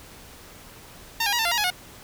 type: tone with pitch steps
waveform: 10% pulse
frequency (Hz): 912 / 811 / 957 / 896 / 692 / 949 / 839 / 725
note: A#5 / G#5 / A#5 / A5 / F5 / A#5 / G#5 / F#5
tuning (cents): -38 / -41 / +45 / +31 / -16 / +31 / +17 / -35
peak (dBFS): -13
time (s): 1.2-1.704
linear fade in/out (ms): 5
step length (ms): 63
effects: pink hiss -46 dBFS RMS until 2.03 s